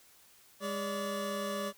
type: tone pair together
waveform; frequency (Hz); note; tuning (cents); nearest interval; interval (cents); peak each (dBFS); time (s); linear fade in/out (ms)
25% pulse; 204.1 / 575.6; G#3 / D5; -30 / -35; octave + tritone; 1795; -34 / -32; 0.6-1.73; 50
effects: white hiss -61 dBFS RMS until 1.77 s